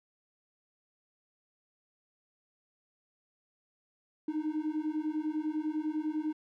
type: beating tone pair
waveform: triangle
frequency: 303.5 / 313.5 Hz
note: D#4 / D#4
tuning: -43 / +13 cents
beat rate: 10 Hz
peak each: -31 dBFS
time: 4.28-6.33 s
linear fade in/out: 5 ms
effects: tanh soft clip ceiling -24 dBFS